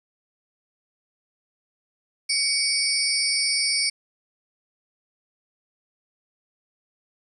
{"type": "tone cluster", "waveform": "sine", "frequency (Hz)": [2246, 4598, 5020, 5470, 8930], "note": ["C#7", "D8", "D#8", "F8", "C#9"], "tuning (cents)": [22, -37, 15, -37, 12], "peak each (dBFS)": -27, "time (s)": [2.29, 3.9], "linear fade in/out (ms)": 10, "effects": ["9-bit"]}